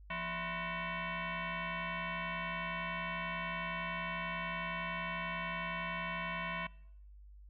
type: tone with frequency modulation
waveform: sine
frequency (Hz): 587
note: D5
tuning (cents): -1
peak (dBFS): -36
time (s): 0.1-6.67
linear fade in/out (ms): 5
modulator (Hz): 415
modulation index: 5.3
effects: noise-tail reverb RT60 0.7 s tail -23 dB re dry + added 50 Hz sine -52 dBFS peak until 7.49 s